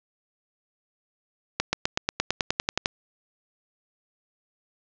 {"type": "accelerating click train", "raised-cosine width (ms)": 0.2, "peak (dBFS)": -5, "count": 13, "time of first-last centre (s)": [1.6, 2.859], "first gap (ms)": 130, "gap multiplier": 0.96, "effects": ["resampled to 16000 Hz", "7-bit"]}